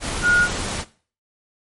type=tone in noise; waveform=sine; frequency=1437 Hz; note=F6; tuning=49 cents sharp; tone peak=-12 dBFS; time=0.22-0.48 s; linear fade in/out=50 ms; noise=pink; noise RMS=-26 dBFS; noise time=0-0.85 s; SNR=+11 dB; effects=noise-tail reverb RT60 0.4 s tail -17 dB re dry + MP3 48 kbps